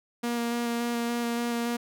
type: tone with vibrato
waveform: sawtooth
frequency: 236.4 Hz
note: A#3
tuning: 24 cents sharp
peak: -23 dBFS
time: 0.23-1.77 s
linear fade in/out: 10 ms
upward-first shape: square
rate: 3.5 Hz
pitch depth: 10 cents each way
effects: none